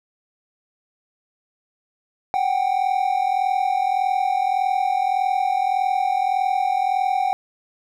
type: tone pair together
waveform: triangle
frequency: 746 / 787.7 Hz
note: F#5 / G5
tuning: +14 / +8 cents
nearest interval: minor second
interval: 94 cents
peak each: -19 dBFS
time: 2.34-7.33 s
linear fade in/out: 0 ms
effects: none

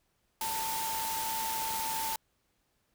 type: tone in noise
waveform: sine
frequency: 893 Hz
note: A5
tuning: 25 cents sharp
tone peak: -34 dBFS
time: 0.41-2.16 s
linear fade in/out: 2 ms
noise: white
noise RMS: -36 dBFS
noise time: 0.41-2.16 s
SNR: -1 dB
effects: pink hiss -75 dBFS RMS until 2.94 s

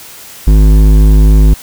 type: tone with hard clipping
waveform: triangle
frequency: 51.91 Hz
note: G#1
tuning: in tune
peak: -4 dBFS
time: 0.47-1.54 s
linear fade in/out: 5 ms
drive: 16 dB
effects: white hiss -32 dBFS RMS until 1.62 s

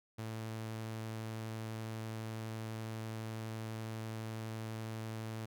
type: tone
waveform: sawtooth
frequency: 111 Hz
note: A2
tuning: 16 cents sharp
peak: -36 dBFS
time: 0.18-5.46 s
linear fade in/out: 10 ms
effects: none

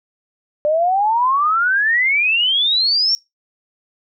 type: exponential sweep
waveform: sine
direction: up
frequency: 587.3 to 5588 Hz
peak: -13 dBFS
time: 0.65-3.15 s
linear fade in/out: 0 ms
effects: noise-tail reverb RT60 0.2 s tail -22 dB re dry

